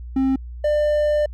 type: tone pair in turn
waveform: triangle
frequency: 265.9 / 596.9 Hz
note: C4 / D5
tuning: +28 / +28 cents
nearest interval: octave + major second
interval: 1400 cents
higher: second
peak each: -14 dBFS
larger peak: neither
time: 0.16-0.36 / 0.64-1.26 s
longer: second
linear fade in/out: 5 ms
effects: added 60 Hz sine -31 dBFS peak until 1.33 s